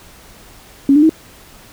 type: tone with pitch steps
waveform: sine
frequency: 277 / 296.9 / 318.2 Hz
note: C#4 / D4 / D#4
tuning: -1 / +19 / +39 cents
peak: -6 dBFS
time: 0.89-1.094 s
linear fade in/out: 2 ms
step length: 68 ms
effects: pink hiss -42 dBFS RMS until 1.72 s